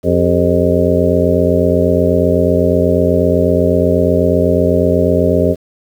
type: harmonic tone with a mistuned harmonic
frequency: 88.1 Hz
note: F2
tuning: 16 cents sharp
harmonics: 1 / 2 / 3 / 4 / 5 / 6 / 7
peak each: -17 / -17 / -17 / -17 / -17 / -17 / -17 dBFS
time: 0.03-5.56 s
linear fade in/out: 50 ms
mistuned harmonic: 4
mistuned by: +150 cents
effects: 7-bit